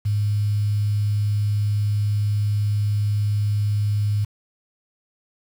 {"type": "tone with quantisation", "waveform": "sine", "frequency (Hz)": 103.7, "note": "G#2", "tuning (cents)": -2, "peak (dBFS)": -18, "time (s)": [0.05, 4.25], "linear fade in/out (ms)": 10, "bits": 7, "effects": []}